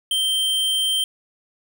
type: tone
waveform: square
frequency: 3136 Hz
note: G7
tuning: in tune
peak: -19 dBFS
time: 0.11-1.04 s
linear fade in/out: 2 ms
effects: none